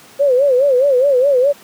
sine tone with vibrato, 533 Hz, C5, 32 cents sharp, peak -9 dBFS, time 0.19-1.53 s, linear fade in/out 20 ms, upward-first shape sine, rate 4.8 Hz, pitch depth 140 cents each way, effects pink hiss -42 dBFS RMS until 1.63 s + high-pass 200 Hz 12 dB/octave

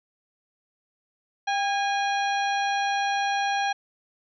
harmonic tone with a mistuned harmonic, 820 Hz, G#5, 22 cents flat, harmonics 1 / 2 / 3 / 4 / 5 / 7, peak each -24 / -30 / -34 / -36 / -38 / -41 dBFS, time 1.47-3.73 s, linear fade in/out 10 ms, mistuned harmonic 1, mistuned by -52 cents, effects none

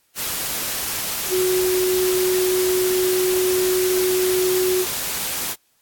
sine tone in noise, 368.6 Hz, F#4, 7 cents flat, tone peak -17 dBFS, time 1.29-4.86 s, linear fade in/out 50 ms, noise white, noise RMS -25 dBFS, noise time 0.15-5.56 s, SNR +5 dB, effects white hiss -63 dBFS RMS until 5.81 s + AAC 64 kbps

